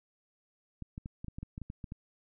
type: clicks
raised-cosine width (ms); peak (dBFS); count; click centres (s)
5; -28; 12; 0.823 / 0.979 / 1.059 / 1.245 / 1.283 / 1.385 / 1.43 / 1.579 / 1.617 / 1.701 / 1.842 / 1.921
effects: none